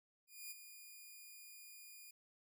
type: tone with ADSR envelope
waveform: 5% pulse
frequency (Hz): 2435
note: D#7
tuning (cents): -38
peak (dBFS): -36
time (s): 0.27-2.11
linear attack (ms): 240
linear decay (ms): 22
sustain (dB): -9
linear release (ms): 6
effects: none